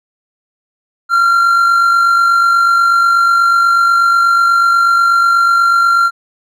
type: tone with amplitude modulation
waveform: triangle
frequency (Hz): 1378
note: F6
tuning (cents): -24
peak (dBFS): -4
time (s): 1.09-6.11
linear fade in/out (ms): 50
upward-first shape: sine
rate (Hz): 48.2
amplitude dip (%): 35
effects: none